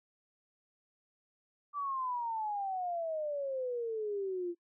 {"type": "exponential sweep", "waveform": "sine", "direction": "down", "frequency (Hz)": [1174.7, 340.4], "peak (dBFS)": -33, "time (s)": [1.73, 4.55], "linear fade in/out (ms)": 50, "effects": ["noise-tail reverb RT60 0.1 s tail -25 dB re dry"]}